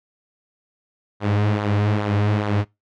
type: tone with flanger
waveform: sawtooth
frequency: 103.83 Hz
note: G#2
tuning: in tune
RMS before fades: -20 dBFS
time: 1.2-2.65 s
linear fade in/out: 50 ms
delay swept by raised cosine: 0.36 to 6.16 ms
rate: 2.4 Hz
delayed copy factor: -0.55
effects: noise-tail reverb RT60 0.2 s tail -23 dB re dry + low-pass 3000 Hz 12 dB/octave

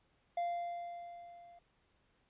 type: tone with level ramp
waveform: triangle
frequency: 694 Hz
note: F5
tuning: 11 cents flat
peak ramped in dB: -30 to -54 dBFS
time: 0.37-1.59 s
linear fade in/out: 5 ms
effects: pink hiss -74 dBFS RMS until 2.29 s + resampled to 8000 Hz

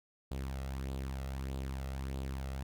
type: tone with flanger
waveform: sawtooth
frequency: 66.8 Hz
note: C2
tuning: 36 cents sharp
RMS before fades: -39 dBFS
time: 0.31-2.63 s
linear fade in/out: 5 ms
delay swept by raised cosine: 0.25 to 1.55 ms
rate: 1.6 Hz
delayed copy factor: +0.5
effects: none

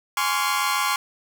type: chord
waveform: sawtooth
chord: Db major seventh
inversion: second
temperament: equal with one note detuned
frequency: 830.6 / 1046.5 / 1133.3 / 1396.9 Hz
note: Ab5 / C6 / Db6 / F6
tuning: 0 / 0 / +38 / 0 cents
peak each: -25 / -21 / -22 / -25 dBFS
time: 0.17-0.96 s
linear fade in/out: 2 ms
effects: none

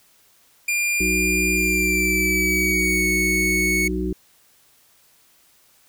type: tone with pitch glide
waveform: 45% pulse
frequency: 2400 to 2214 Hz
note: D7 to C#7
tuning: +37 to -3 cents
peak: -19 dBFS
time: 0.68-3.88 s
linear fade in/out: 5 ms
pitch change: -140 cents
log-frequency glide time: 1.55-3.07 s
type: harmonic tone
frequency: 61.74 Hz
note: B1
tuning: in tune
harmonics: 1 / 3 / 5 / 6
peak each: -27 / -27 / -27 / -27 dBFS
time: 1-4.13 s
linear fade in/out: 5 ms
effects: white hiss -57 dBFS RMS until 5.88 s

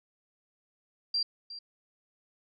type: tone with echo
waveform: sine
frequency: 4734 Hz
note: D8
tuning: 13 cents sharp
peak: -26 dBFS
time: 1.14-1.23 s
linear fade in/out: 5 ms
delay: 360 ms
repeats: 1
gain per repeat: -14 dB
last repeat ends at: 1.59 s
effects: none

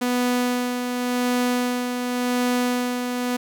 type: tone with tremolo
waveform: sawtooth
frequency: 246.9 Hz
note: B3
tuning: in tune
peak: -15 dBFS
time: 0.01-3.37 s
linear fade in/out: 10 ms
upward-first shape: sine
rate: 0.9 Hz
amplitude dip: 45%
effects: none

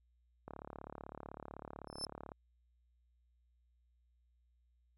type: click train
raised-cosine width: 1 ms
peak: -32 dBFS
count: 67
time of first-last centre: 0.48-2.318 s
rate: 35.9 Hz
type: tone with exponential growth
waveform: 35% pulse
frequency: 5274 Hz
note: E8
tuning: in tune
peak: -32 dBFS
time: 1.87-2.05 s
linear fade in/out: 1 ms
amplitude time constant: 37 ms
effects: added 60 Hz sine -70 dBFS peak until 4.97 s

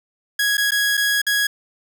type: tone with dropouts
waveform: sawtooth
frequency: 1661.2 Hz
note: G#6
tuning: in tune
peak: -13 dBFS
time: 0.39-1.47 s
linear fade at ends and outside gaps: 5 ms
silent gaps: 0.571-0.579 / 0.708-0.718 / 0.971-0.975 / 1.217-1.266 s
effects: none

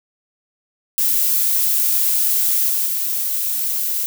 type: noise with level steps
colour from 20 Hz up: violet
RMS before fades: -17 / -19 / -21 dBFS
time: 0.98-4.06 s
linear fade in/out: 0 ms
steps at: 2.69 / 2.86 s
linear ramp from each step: 10 ms
effects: none

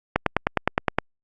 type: click train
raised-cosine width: 0.5 ms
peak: -3 dBFS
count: 9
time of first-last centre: 0.16-0.986 s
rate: 9.69 Hz
effects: Opus 48 kbps

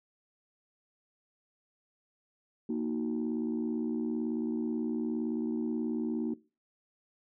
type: chord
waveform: sine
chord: D# minor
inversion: second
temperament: equal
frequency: 233.1 / 311.1 / 370 Hz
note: A#3 / D#4 / F#4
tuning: 0 / 0 / 0 cents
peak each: -31 / -34 / -36 dBFS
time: 2.69-6.34 s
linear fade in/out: 5 ms
effects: noise-tail reverb RT60 0.3 s tail -19 dB re dry + tanh soft clip ceiling -24 dBFS

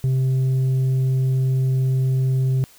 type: tone with tanh clipping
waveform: triangle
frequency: 131.1 Hz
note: C3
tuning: 4 cents sharp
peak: -17 dBFS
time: 0.04-2.64 s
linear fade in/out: 0 ms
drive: 8 dB
effects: white hiss -50 dBFS RMS until 2.78 s

